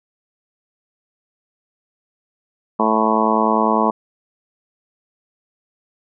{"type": "harmonic tone", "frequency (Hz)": 110, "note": "A2", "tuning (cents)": 0, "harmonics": [2, 3, 4, 5, 6, 7, 8, 9, 10], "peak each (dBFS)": [-20, -25, -23, -26, -23, -26, -22, -20, -22], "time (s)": [2.79, 3.91], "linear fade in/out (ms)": 10, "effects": []}